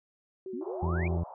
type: tone with vibrato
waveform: sine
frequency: 370 Hz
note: F#4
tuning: in tune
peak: -36 dBFS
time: 0.46-1.17 s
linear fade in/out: 2 ms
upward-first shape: triangle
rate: 7.9 Hz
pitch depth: 61 cents each way
type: exponential sweep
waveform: sine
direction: up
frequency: 215.6 to 2489 Hz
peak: -36 dBFS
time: 0.53-1.08 s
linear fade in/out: 5 ms
type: band-pass noise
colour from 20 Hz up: pink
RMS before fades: -46 dBFS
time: 0.61-1.34 s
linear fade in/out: 2 ms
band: 570 to 1000 Hz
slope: 48 dB/octave
type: harmonic tone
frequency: 84.8 Hz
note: E2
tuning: 50 cents sharp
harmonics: 1 / 2 / 3 / 4 / 5 / 6 / 7 / 8 / 9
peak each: -28 / -33 / -47 / -44 / -48 / -50 / -45 / -50 / -49 dBFS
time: 0.82-1.24 s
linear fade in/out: 10 ms
effects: none